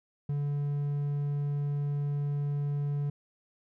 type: tone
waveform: triangle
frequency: 144.1 Hz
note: D3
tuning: 33 cents flat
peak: -26 dBFS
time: 0.29-3.1 s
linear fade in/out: 5 ms
effects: none